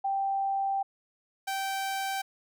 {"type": "tone pair in turn", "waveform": ["sine", "sawtooth"], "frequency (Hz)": [784, 777.7], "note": ["G5", "G5"], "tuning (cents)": [0, -14], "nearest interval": "unison", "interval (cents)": 14, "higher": "first", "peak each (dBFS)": -26, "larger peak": "neither", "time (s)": [[0.04, 0.83], [1.47, 2.22]], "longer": "first", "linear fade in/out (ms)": 10, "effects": []}